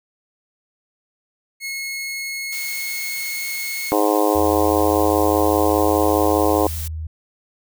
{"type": "tone", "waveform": "sawtooth", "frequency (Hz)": 2174, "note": "C#7", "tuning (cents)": -34, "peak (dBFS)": -22, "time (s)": [1.6, 3.94], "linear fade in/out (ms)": 50}
{"type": "noise", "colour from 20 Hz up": "blue", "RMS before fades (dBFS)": -31, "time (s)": [2.52, 6.88], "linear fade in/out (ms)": 5}
{"type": "harmonic tone", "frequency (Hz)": 104.9, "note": "G#2", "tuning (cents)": 18, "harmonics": [3, 4, 5, 6, 7, 8, 9, 10], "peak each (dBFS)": [-20, -21, -21, -26, -23, -26, -27, -27], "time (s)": [3.92, 6.67], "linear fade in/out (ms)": 0}
{"type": "tone with pitch glide", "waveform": "sine", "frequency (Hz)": [79.9, 79.12], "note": ["D#2", "D#2"], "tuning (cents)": [47, 30], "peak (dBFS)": -25, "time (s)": [4.35, 7.07], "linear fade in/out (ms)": 5, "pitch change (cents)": -17, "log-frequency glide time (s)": [5.21, 6.93]}
{"effects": []}